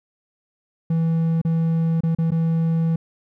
triangle tone with dropouts, 163.9 Hz, E3, 10 cents flat, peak -15 dBFS, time 0.9-2.96 s, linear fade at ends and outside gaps 5 ms, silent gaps 1.416-1.449 / 2.007-2.034 / 2.15-2.185 / 2.307-2.317 s, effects none

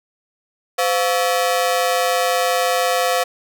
sawtooth ring-modulated tone, 610 Hz, D#5, 34 cents flat, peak -9 dBFS, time 0.78-3.24 s, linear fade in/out 10 ms, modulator 97.1 Hz, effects none

